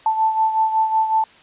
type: beating tone pair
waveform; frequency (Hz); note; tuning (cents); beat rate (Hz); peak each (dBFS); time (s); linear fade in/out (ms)
sine; 880 / 885.4; A5 / A5; 0 / +11; 5.4; -16 / -23; 0.06-1.24; 2
effects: white hiss -48 dBFS RMS until 1.42 s + resampled to 8000 Hz